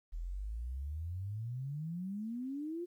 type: exponential sweep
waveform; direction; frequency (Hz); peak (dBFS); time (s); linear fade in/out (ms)
sine; up; 39.34 to 358.8; -37; 0.12-2.86; 20
effects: 12-bit